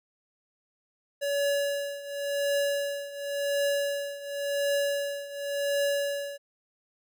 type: tone with tremolo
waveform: square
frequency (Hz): 567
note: C#5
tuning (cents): +39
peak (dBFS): -24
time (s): 1.21-6.38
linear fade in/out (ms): 20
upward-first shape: triangle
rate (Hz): 0.92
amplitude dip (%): 85
effects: none